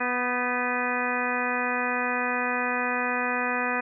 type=harmonic tone with a mistuned harmonic; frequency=246.9 Hz; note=B3; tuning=in tune; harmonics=1 / 2 / 3 / 4 / 5 / 6 / 7 / 8 / 10; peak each=-33 / -33 / -33 / -33 / -33 / -33 / -33 / -33 / -33 dBFS; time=0-3.81 s; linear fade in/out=10 ms; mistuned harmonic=6; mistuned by=+43 cents; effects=none